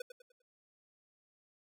square tone with echo, 496.7 Hz, B4, 10 cents sharp, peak -38 dBFS, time 0-0.02 s, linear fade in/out 5 ms, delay 100 ms, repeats 4, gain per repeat -9 dB, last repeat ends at 0.42 s, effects none

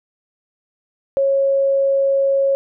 sine tone, 548 Hz, C#5, 20 cents flat, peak -13 dBFS, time 1.17-2.55 s, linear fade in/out 0 ms, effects none

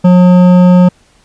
sine tone with hard clipping, 180 Hz, F#3, 47 cents flat, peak -4 dBFS, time 0.04-0.89 s, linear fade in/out 10 ms, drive 11 dB, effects pink hiss -49 dBFS RMS until 1.24 s + resampled to 22050 Hz

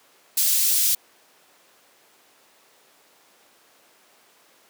white high-pass noise, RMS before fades -20 dBFS, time 0.37-0.95 s, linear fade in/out 5 ms, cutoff 4400 Hz, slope 12 dB/octave, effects pink hiss -56 dBFS RMS until 4.69 s + high-pass 400 Hz 12 dB/octave

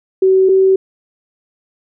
sine tone pair in turn, 379.2 / 381.8 Hz, F#4 / G4, +43 / -46 cents, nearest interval unison, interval 11 cents, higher second, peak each -7 dBFS, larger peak neither, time 0.22-0.49 / 0.49-0.76 s, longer neither, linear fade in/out 5 ms, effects none

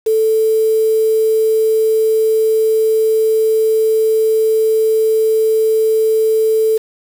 sine tone with quantisation, 440 Hz, A4, in tune, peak -10 dBFS, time 0.06-6.78 s, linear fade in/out 10 ms, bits 5, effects none

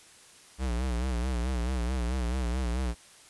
square tone with vibrato, 61.74 Hz, B1, in tune, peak -28 dBFS, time 0.58-2.95 s, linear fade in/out 50 ms, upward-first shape sine, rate 4.6 Hz, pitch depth 110 cents each way, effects white hiss -54 dBFS RMS until 3.29 s + resampled to 24000 Hz

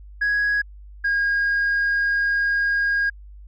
sine tone pair in turn, 1661.2 / 1629.8 Hz, G#6 / G#6, 0 / -33 cents, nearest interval unison, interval 33 cents, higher first, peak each -16 dBFS, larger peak neither, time 0.21-0.62 / 1.04-3.1 s, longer second, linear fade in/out 10 ms, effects tanh soft clip ceiling -16 dBFS + added 50 Hz sine -39 dBFS peak until 3.47 s

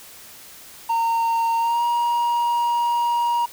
triangle tone with pitch glide, 919 to 948.7 Hz, A#5 to A#5, -25 to +30 cents, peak -16 dBFS, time 0.89-3.46 s, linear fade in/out 10 ms, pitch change +55 cents, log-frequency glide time 1.58-1.84 s, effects white hiss -43 dBFS RMS until 3.52 s

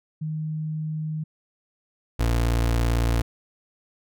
sine / 30% pulse tone pair in turn, 155.56 / 57.87 Hz, D#3 / A#1, 0 / -12 cents, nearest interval octave + perfect fourth, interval 1712 cents, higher first, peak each -26 / -17 dBFS, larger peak second, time 0.21-1.24 / 2.19-3.22 s, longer neither, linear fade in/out 10 ms, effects none

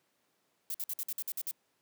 violet noise bursts, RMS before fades -36 dBFS, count 9, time 0.7-1.512 s, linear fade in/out 2 ms, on 44 ms, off 52 ms, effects pink hiss -75 dBFS RMS until 1.81 s + high-pass 200 Hz 12 dB/octave

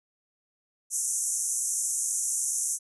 pink band-pass noise, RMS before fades -29 dBFS, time 0.9-2.79 s, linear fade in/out 50 ms, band 6000 to 11000 Hz, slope 96 dB/octave, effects none

